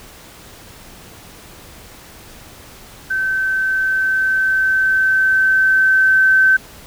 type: tone with level ramp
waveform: sine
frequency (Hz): 1540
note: G6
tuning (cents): -31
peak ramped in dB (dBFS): -16 to -8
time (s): 3.1-6.57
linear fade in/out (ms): 10
effects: pink hiss -40 dBFS RMS until 6.86 s